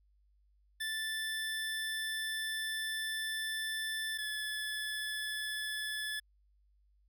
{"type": "tone pair in turn", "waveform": "25% pulse", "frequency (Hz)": [1760, 1723.8], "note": ["A6", "A6"], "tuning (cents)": [0, -36], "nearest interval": "unison", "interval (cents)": 36, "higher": "first", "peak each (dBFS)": [-31, -32], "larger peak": "first", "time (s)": [[0.8, 4.18], [4.18, 6.2]], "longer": "first", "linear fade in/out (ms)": 10, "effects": ["added 50 Hz sine -66 dBFS peak until 7.08 s"]}